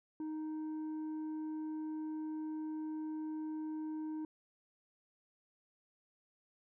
triangle tone with tanh clipping, 311.1 Hz, D#4, in tune, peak -39 dBFS, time 0.2-4.25 s, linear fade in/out 2 ms, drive 9 dB, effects none

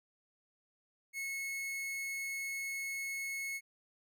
45% pulse tone, 2187 Hz, C#7, 24 cents flat, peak -37 dBFS, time 1.13-3.61 s, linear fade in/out 50 ms, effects none

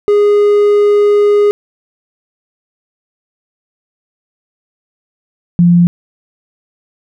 triangle / sine tone pair in turn, 412.4 / 173.74 Hz, G#4 / F3, -12 / -9 cents, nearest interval octave + minor third, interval 1497 cents, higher first, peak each -4 dBFS, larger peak neither, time 0.08-1.51 / 5.59-5.87 s, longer first, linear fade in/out 0 ms, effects none

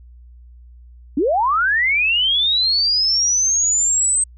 sine linear sweep, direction up, 250.3 to 8300 Hz, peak -14 dBFS, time 1.17-4.24 s, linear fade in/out 5 ms, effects added 60 Hz sine -40 dBFS peak until 4.37 s

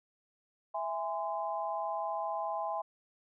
sine chord, E augmented, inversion none, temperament just, 659.3 / 824.1 / 1030.1 Hz, E5 / G#5 / B#5, 0 / -14 / -27 cents, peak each -37 / -36 / -38 dBFS, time 0.74-2.82 s, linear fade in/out 10 ms, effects none

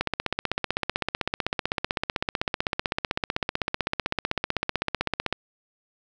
click train, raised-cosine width 0.3 ms, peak -8 dBFS, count 85, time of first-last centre 0.01-5.326 s, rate 15.8 Hz, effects none

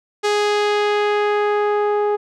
sawtooth tone with low-pass filter sweep, 415.3 Hz, G#4, in tune, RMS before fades -18 dBFS, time 0.23-2.17 s, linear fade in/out 20 ms, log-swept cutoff 6500 to 860 Hz, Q 0.92, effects none

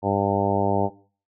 harmonic tone, 99.5 Hz, G2, 26 cents sharp, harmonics 1 / 2 / 3 / 4 / 5 / 6 / 7 / 8 / 9, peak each -28 / -28 / -28 / -28 / -28 / -28 / -28 / -28 / -28 dBFS, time 0.02-0.9 s, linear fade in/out 50 ms, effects noise-tail reverb RT60 0.4 s tail -17 dB re dry

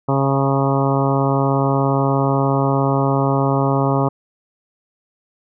harmonic tone with a mistuned harmonic, 136.9 Hz, C#3, 21 cents flat, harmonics 1 / 2 / 3 / 4 / 5 / 6 / 7 / 8 / 9, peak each -18 / -21 / -23 / -24 / -25 / -26 / -26 / -27 / -28 dBFS, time 0.08-4.09 s, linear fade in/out 10 ms, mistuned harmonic 6, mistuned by +19 cents, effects none

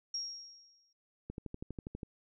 sine tone with exponential decay, 5588 Hz, F8, in tune, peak -33 dBFS, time 0.14-0.93 s, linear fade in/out 5 ms, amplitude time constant 170 ms
click train, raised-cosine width 3 ms, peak -28 dBFS, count 10, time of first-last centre 1.3-2.032 s, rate 12.3 Hz
effects none

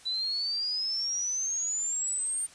sine exponential sweep, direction up, 3951 to 8870 Hz, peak -28 dBFS, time 0.05-2.47 s, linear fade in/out 20 ms, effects white hiss -53 dBFS RMS until 2.54 s + resampled to 22050 Hz

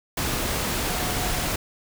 sine tone in noise, 724 Hz, F#5, 38 cents flat, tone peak -35 dBFS, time 0.89-1.47 s, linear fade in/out 5 ms, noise pink, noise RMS -26 dBFS, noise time 0.17-1.56 s, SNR -12 dB, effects none

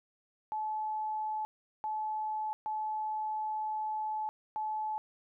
sine tone bursts at uneven times, 862 Hz, A5, 36 cents flat, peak -32 dBFS, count 4, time 0.52-1.45 / 1.84-2.53 / 2.66-4.29 / 4.56-4.98 s, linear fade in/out 0 ms, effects none

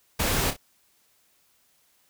pink noise with echo, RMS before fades -25 dBFS, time 0.19-0.51 s, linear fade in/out 10 ms, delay 29 ms, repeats 2, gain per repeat -9 dB, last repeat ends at 0.568 s, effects white hiss -65 dBFS RMS until 2.09 s

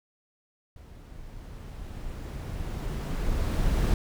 brown noise with level ramp, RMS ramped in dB -47 to -23 dBFS, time 0.76-3.94 s, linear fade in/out 2 ms, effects none

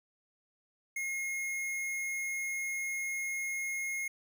square tone, 2152 Hz, C7, 48 cents sharp, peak -34 dBFS, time 0.96-4.08 s, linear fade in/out 5 ms, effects none

